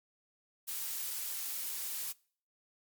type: noise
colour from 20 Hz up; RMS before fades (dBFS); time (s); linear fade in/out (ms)
blue; -38; 0.67-2.13; 20
effects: noise-tail reverb RT60 0.5 s tail -24 dB re dry + MP3 96 kbps